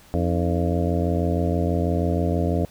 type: harmonic tone with a mistuned harmonic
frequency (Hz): 86.2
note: F2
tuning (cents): -22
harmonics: 1 / 2 / 3 / 4 / 5 / 6 / 7 / 8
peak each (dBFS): -23 / -26 / -28 / -29 / -30 / -31 / -31 / -32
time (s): 0.14-2.65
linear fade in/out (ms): 0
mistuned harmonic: 4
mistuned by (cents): -130
effects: pink hiss -51 dBFS RMS until 2.7 s